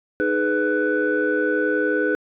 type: tone cluster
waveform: sine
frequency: 308.4 / 419.3 / 498.5 / 1490 Hz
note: D#4 / G#4 / B4 / F#6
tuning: -15 / +17 / +16 / +12 cents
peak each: -23 dBFS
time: 0.2-2.15 s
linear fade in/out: 0 ms
effects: tanh soft clip ceiling -10 dBFS